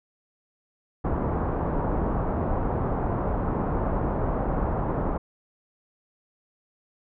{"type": "low-pass noise", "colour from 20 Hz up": "pink", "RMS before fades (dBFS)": -26, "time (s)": [1.04, 5.18], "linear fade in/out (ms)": 10, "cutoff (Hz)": 1100, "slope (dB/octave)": 24, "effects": []}